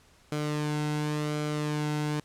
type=tone with flanger; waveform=sawtooth; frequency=150.1 Hz; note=D3; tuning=38 cents sharp; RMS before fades=-30 dBFS; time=0.32-2.2 s; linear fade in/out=2 ms; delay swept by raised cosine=1.1 to 1.72 ms; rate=0.92 Hz; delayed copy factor=-0.5; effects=pink hiss -60 dBFS RMS until 2.24 s + low-pass 10000 Hz 12 dB/octave